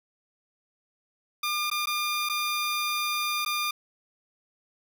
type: tone with dropouts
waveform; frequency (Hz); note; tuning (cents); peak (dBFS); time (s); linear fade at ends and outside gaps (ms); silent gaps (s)
15% pulse; 1204; D6; +43; -20; 1.43-3.71; 5; 1.701-1.713 / 1.858-1.87 / 2.29-2.296 / 3.45-3.46
effects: none